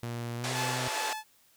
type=tone with pitch glide; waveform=sawtooth; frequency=118.5 to 127.01 Hz; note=A#2 to B2; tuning=+29 to +49 cents; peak=-30 dBFS; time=0.03-0.88 s; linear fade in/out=0 ms; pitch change=+120 cents; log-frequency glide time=0.37-0.51 s
type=band-pass noise; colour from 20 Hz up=pink; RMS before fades=-35 dBFS; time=0.44-1.13 s; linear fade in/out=0 ms; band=450 to 8900 Hz; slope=24 dB/octave
type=tone with tremolo; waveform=sawtooth; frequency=866 Hz; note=A5; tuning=28 cents flat; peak=-28 dBFS; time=0.52-1.24 s; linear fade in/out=50 ms; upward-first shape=sine; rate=2.4 Hz; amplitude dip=55%
effects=white hiss -64 dBFS RMS until 1.56 s